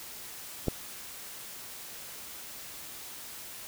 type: clicks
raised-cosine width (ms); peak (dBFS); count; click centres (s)
2; -29 / -13; 2; 0.672 / 0.683
effects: white hiss -44 dBFS RMS until 3.67 s